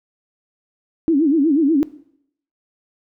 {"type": "tone with vibrato", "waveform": "sine", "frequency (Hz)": 300.6, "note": "D4", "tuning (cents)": 40, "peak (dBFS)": -12, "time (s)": [1.08, 1.83], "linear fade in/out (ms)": 0, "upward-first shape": "sine", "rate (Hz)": 8.2, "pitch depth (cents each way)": 190, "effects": ["noise-tail reverb RT60 0.7 s tail -19 dB re dry"]}